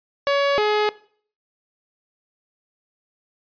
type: tone pair in turn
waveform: sawtooth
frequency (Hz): 563 / 421.8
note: C#5 / G#4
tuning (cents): +27 / +27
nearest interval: perfect fourth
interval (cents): 500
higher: first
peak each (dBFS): -13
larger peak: neither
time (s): 0.27-0.58 / 0.58-0.89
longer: neither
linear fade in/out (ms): 0
effects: noise-tail reverb RT60 0.5 s tail -19 dB re dry + resampled to 11025 Hz